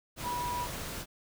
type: tone in noise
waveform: sine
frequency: 975 Hz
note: B5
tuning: 23 cents flat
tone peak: -32 dBFS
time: 0.22-0.68 s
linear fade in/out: 50 ms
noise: pink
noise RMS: -39 dBFS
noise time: 0.16-1.06 s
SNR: +4 dB
effects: none